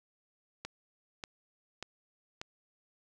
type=click train; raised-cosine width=0.2 ms; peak=-22 dBFS; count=4; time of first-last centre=0.65-2.415 s; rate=1.7 Hz; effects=none